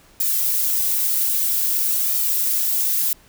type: noise with flanger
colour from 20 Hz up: violet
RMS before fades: -20 dBFS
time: 0.2-3.13 s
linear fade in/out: 2 ms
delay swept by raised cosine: 1.6 to 6.2 ms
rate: 0.51 Hz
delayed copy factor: +0.95
effects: pink hiss -52 dBFS RMS until 3.28 s